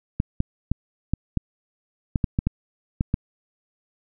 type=clicks; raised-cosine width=5 ms; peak=-8 dBFS; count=11; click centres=0.201 / 0.404 / 0.716 / 1.136 / 1.373 / 2.158 / 2.242 / 2.389 / 2.47 / 3.009 / 3.141 s; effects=none